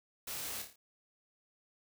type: noise with echo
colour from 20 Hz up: white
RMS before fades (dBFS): -42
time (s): 0.27-0.62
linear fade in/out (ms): 5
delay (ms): 28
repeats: 5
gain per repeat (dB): -5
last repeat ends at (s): 0.76
effects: none